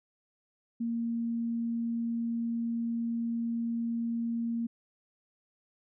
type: tone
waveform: sine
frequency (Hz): 232.2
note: A#3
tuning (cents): -7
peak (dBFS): -29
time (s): 0.8-4.67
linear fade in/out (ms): 10
effects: none